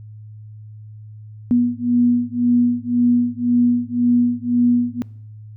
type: beating tone pair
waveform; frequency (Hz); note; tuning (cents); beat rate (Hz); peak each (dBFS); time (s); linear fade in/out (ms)
sine; 241.3 / 243.2; B3 / B3; -40 / -26; 1.9; -17; 1.51-5.02; 0
effects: noise-tail reverb RT60 0.7 s tail -23 dB re dry + added 107 Hz sine -35 dBFS peak until 5.56 s